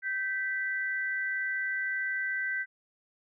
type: tone pair together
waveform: sine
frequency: 1554 / 1975.5 Hz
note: G6 / B6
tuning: -16 / 0 cents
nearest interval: major third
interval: 416 cents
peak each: -31 / -33 dBFS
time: 0.02-2.66 s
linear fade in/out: 50 ms
effects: none